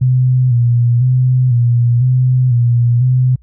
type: tone with vibrato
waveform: sine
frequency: 123.47 Hz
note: B2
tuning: in tune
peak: -8 dBFS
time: 0.01-3.36 s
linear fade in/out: 10 ms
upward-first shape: square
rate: 1 Hz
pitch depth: 54 cents each way
effects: added 60 Hz sine -42 dBFS peak until 3.42 s